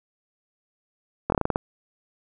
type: slowing click train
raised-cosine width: 1 ms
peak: -8 dBFS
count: 8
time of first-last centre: 1.3-1.559 s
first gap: 22 ms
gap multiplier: 1.17
effects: none